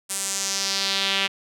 sawtooth tone with band-pass filter sweep, 195.1 Hz, G3, 8 cents flat, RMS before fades -25 dBFS, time 0.09-1.28 s, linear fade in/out 20 ms, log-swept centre 9100 to 2900 Hz, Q 2.4, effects none

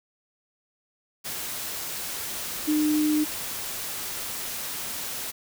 sine tone in noise, 303.5 Hz, D#4, 43 cents flat, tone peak -20 dBFS, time 2.67-3.25 s, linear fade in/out 20 ms, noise white, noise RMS -33 dBFS, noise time 1.24-5.32 s, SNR +10 dB, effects none

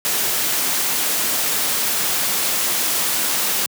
white noise, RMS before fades -20 dBFS, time 0.05-3.66 s, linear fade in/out 0 ms, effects high-pass 150 Hz 12 dB/octave

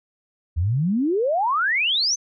sine exponential sweep, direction up, 76 to 6340 Hz, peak -18 dBFS, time 0.56-2.16 s, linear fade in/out 20 ms, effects none

